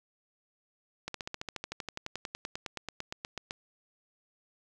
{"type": "slowing click train", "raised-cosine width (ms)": 0.2, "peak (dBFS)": -19, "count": 27, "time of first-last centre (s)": [1.08, 3.509], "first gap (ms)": 63, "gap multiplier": 1.03, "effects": []}